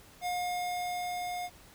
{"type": "tone with level ramp", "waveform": "square", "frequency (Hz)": 715, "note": "F5", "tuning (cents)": 41, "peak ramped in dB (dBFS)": [-31, -35], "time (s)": [0.21, 1.5], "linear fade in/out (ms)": 50, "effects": ["pink hiss -56 dBFS RMS until 1.74 s"]}